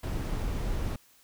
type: noise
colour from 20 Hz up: brown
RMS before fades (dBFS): -31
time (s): 0.03-0.96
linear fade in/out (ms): 5
effects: white hiss -61 dBFS RMS until 1.23 s